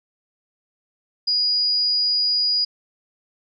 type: tone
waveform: sine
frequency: 4898 Hz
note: D#8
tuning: 28 cents flat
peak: -17 dBFS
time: 1.27-2.65 s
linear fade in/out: 10 ms
effects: none